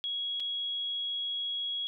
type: tone with dropouts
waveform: sine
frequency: 3322 Hz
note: G#7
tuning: in tune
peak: -31 dBFS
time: 0.04-1.87 s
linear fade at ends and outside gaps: 0 ms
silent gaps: 0.399-0.403 s
effects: none